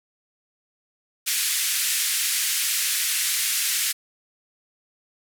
white band-pass noise, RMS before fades -24 dBFS, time 1.26-3.93 s, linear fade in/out 20 ms, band 1700 to 13000 Hz, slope 24 dB/octave, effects none

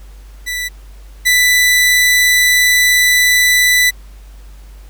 sawtooth tone pair in turn, 1975.5 / 1984.3 Hz, B6 / B6, 0 / +8 cents, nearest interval unison, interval 8 cents, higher second, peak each -15 / -5 dBFS, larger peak second, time 0.46-0.69 / 1.25-3.91 s, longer second, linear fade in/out 20 ms, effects added 49 Hz sine -33 dBFS peak until 4.89 s + pink hiss -48 dBFS RMS until 4.89 s

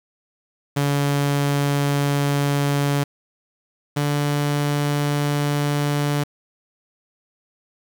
sawtooth tone pair in turn, 142.5 / 145.33 Hz, C#3 / D3, +48 / -18 cents, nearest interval unison, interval 34 cents, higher second, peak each -14 / -15 dBFS, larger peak first, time 0.76-3.04 / 3.96-6.24 s, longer neither, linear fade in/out 10 ms, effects 7-bit

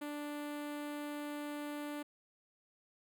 sawtooth tone with notch filter, 293.7 Hz, D4, in tune, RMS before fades -42 dBFS, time 0.01-2.03 s, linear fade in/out 10 ms, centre 5600 Hz, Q 1.2, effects none

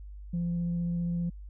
sine tone with vibrato, 172.1 Hz, F3, 25 cents flat, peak -26 dBFS, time 0.33-1.3 s, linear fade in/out 10 ms, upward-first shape sine, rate 15 Hz, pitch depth 9 cents each way, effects tanh soft clip ceiling -25 dBFS + added 50 Hz sine -41 dBFS peak until 1.49 s

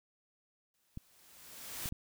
white noise with exponential growth, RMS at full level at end -39 dBFS, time 0.74-1.89 s, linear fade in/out 1 ms, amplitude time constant 250 ms
clicks, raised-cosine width 5 ms, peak -29 dBFS, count 3, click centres 0.974 / 1.858 / 1.924 s
effects none

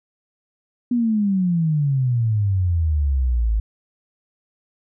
sine exponential sweep, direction down, 247.5 to 51.91 Hz, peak -16 dBFS, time 0.91-3.6 s, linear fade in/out 5 ms, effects none

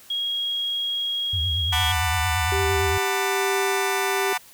sine tone, 3288 Hz, G#7, 18 cents flat, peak -23 dBFS, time 0.1-1.92 s, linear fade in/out 5 ms
sine tone with vibrato, 84.2 Hz, E2, 37 cents sharp, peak -24 dBFS, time 1.33-2.98 s, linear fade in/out 5 ms, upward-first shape triangle, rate 8.8 Hz, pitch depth 250 cents each way
20% pulse chord, B minor seventh, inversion second, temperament just, 740.8 / 889 / 987.8 / 1185.3 Hz, F#5 / A5 / B5 / D6, +2 / +18 / 0 / +16 cents, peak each -22 / -24 / -24 / -25 dBFS, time 1.72-4.38 s, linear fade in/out 10 ms
sine tone with tremolo, 392 Hz, G4, in tune, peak -23 dBFS, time 2.52-4.33 s, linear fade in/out 2 ms, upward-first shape sine, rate 1.2 Hz, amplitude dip 35%
effects white hiss -49 dBFS RMS until 4.53 s

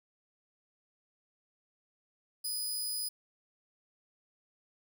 15% pulse tone, 4978 Hz, D#8, in tune, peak -27 dBFS, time 2.44-3.09 s, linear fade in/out 10 ms, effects none

